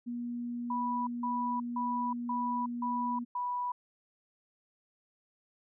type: tone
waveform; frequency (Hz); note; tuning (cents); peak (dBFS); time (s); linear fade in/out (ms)
sine; 240; B3; -49; -34; 0.06-3.25; 20
type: tone bursts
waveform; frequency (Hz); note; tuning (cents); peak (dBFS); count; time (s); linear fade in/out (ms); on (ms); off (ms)
sine; 983; B5; -8; -31; 6; 0.7-3.72; 5; 370; 160
effects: none